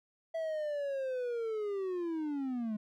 triangle linear sweep, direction down, 659.3 to 207.7 Hz, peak -31 dBFS, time 0.34-2.77 s, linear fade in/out 10 ms, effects none

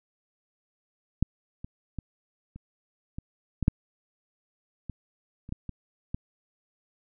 clicks, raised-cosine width 5 ms, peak -9 / -25 / -21 / -30 / -23 / -15 / -6 / -23 / -30 / -19 / -23 / -18 dBFS, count 12, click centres 1.226 / 1.645 / 1.987 / 2.56 / 3.185 / 3.627 / 3.681 / 4.897 / 5.491 / 5.524 / 5.693 / 6.145 s, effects none

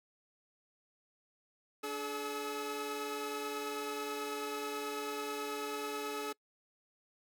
sawtooth tone cluster, 291 / 426.6 / 1289 Hz, D4 / G#4 / E6, -16 / +46 / -39 cents, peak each -40 / -35 / -40 dBFS, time 1.83-6.33 s, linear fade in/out 10 ms, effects noise-tail reverb RT60 0.1 s tail -24 dB re dry

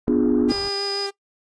pink low-pass noise, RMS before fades -38 dBFS, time 0.07-0.69 s, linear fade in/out 5 ms, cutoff 1500 Hz, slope 48 dB/octave
sine chord, B diminished seventh, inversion none, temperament equal, 246.9 / 293.7 / 349.2 / 415.3 Hz, B3 / D4 / F4 / Ab4, 0 / 0 / 0 / 0 cents, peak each -19 / -20 / -23 / -24 dBFS, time 0.08-0.52 s, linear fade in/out 0 ms
sawtooth tone with vibrato, 399.3 Hz, G4, 32 cents sharp, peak -23 dBFS, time 0.48-1.11 s, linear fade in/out 20 ms, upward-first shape sine, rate 6.3 Hz, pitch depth 9 cents each way
sine tone, 4978 Hz, D#8, in tune, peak -24 dBFS, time 0.5-1.07 s, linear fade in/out 10 ms
effects noise-tail reverb RT60 0.1 s tail -20 dB re dry + resampled to 22050 Hz

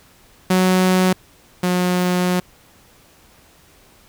sawtooth tone pair in turn, 185 / 180.25 Hz, F#3 / F#3, 0 / -45 cents, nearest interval unison, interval 45 cents, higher first, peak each -9 / -12 dBFS, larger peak first, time 0.5-1.13 / 1.63-2.4 s, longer second, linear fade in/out 5 ms, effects pink hiss -51 dBFS RMS until 4.08 s

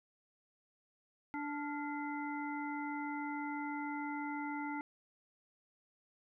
harmonic tone with a mistuned harmonic, 292.3 Hz, D4, 8 cents flat, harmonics 1 / 3 / 5 / 7, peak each -40 / -42 / -47 / -47 dBFS, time 1.34-4.81 s, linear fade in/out 0 ms, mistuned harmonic 5, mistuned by -78 cents, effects none

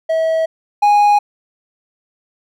triangle tone pair in turn, 646 / 825.6 Hz, E5 / G#5, -35 / -10 cents, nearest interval major third, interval 425 cents, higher second, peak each -11 / -6 dBFS, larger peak second, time 0.09-0.46 / 0.82-1.19 s, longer neither, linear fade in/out 10 ms, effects none

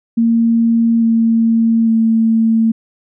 sine tone with pitch steps, 230 / 227.5 / 225 Hz, A#3 / A#3 / A3, -23 / -42 / +39 cents, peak -9 dBFS, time 0.17-2.72 s, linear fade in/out 10 ms, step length 850 ms, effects none

